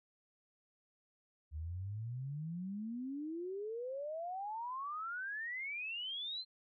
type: exponential sweep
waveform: sine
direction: up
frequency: 73.5 to 4186 Hz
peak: -39 dBFS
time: 1.51-6.45 s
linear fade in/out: 50 ms
effects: none